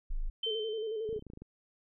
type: tone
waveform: sine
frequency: 26.31 Hz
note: G#0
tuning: 23 cents sharp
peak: -30 dBFS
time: 0.1-0.3 s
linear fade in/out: 10 ms
type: tone with exponential decay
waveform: sine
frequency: 3094 Hz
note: G7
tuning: 23 cents flat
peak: -30 dBFS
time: 0.43-1.22 s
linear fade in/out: 5 ms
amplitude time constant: 170 ms
type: tone with vibrato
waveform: sine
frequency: 438.1 Hz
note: A4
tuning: 7 cents flat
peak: -33 dBFS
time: 0.46-1.19 s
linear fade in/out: 10 ms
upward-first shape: square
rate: 11 Hz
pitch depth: 52 cents each way
type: clicks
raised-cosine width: 3 ms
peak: -34 dBFS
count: 10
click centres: 1.091 / 1.128 / 1.163 / 1.193 / 1.224 / 1.267 / 1.301 / 1.335 / 1.374 / 1.42 s
effects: none